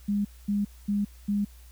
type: tone bursts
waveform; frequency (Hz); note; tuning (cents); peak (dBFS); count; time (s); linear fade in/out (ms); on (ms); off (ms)
sine; 203.9; G#3; -32; -23; 4; 0.08-1.45; 10; 170; 230
effects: added 60 Hz sine -47 dBFS peak until 1.71 s + white hiss -58 dBFS RMS until 1.71 s